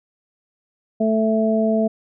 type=harmonic tone; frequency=220 Hz; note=A3; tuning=in tune; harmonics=1 / 2 / 3; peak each=-18 / -23 / -20 dBFS; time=1-1.88 s; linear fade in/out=10 ms; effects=none